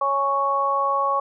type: harmonic tone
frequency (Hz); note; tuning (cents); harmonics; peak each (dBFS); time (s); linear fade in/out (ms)
277.2; C#4; 0; 2 / 3 / 4; -26 / -27 / -20; 0.01-1.2; 5
effects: none